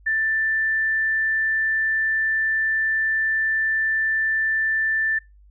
sine tone, 1770 Hz, A6, 10 cents sharp, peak -19 dBFS, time 0.06-5.19 s, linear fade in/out 10 ms, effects noise-tail reverb RT60 0.2 s tail -22 dB re dry + added 50 Hz sine -48 dBFS peak until 5.5 s

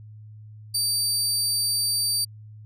25% pulse tone with amplitude modulation, 4642 Hz, D8, 21 cents flat, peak -16 dBFS, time 0.74-2.25 s, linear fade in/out 10 ms, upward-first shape sine, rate 222 Hz, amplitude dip 25%, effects added 107 Hz sine -41 dBFS peak until 2.65 s

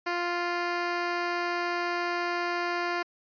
10% pulse tone, 349.2 Hz, F4, in tune, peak -19 dBFS, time 0.06-3.03 s, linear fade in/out 10 ms, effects resampled to 11025 Hz

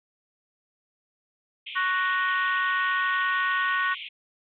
white band-pass noise, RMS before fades -38 dBFS, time 1.66-4.09 s, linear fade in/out 10 ms, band 2200 to 3400 Hz, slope 96 dB/octave
sine chord, F# major, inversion second, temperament equal, 1108.7 / 1480 / 1864.7 Hz, C#6 / F#6 / A#6, 0 / 0 / 0 cents, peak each -27 dBFS, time 1.75-3.95 s, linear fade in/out 20 ms
effects none

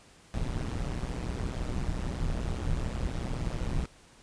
brown noise with amplitude modulation, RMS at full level -28 dBFS, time 0.34-3.86 s, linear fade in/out 0 ms, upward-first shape sine, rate 123 Hz, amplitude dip 85%, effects pink hiss -57 dBFS RMS until 4.22 s + resampled to 22050 Hz

